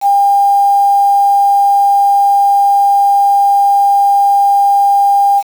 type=tone with quantisation; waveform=sine; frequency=802 Hz; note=G5; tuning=39 cents sharp; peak=-6 dBFS; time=0.01-5.43 s; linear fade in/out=50 ms; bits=5; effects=none